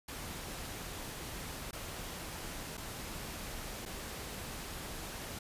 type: noise with dropouts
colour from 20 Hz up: pink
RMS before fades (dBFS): -43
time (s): 0.08-5.39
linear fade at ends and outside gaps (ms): 5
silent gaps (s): 1.711-1.729 / 2.771-2.776 / 3.854-3.859
effects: resampled to 32000 Hz